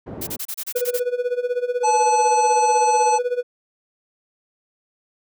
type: band-pass noise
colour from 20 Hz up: pink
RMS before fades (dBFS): -34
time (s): 0.06-0.37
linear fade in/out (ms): 10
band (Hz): 120 to 590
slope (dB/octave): 12
type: noise bursts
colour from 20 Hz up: blue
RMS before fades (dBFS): -28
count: 9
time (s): 0.21-0.999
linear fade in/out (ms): 10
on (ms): 61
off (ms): 30
type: tone with tremolo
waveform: triangle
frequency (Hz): 491.1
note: B4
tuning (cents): -10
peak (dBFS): -15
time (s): 0.75-3.43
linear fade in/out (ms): 10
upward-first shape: sine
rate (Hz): 16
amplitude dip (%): 85
type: harmonic tone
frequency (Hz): 861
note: A5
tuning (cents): -38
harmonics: 1 / 3 / 5 / 7 / 9 / 10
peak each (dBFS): -15 / -32 / -37 / -30 / -34 / -39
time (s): 1.83-3.19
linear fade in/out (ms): 20
effects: none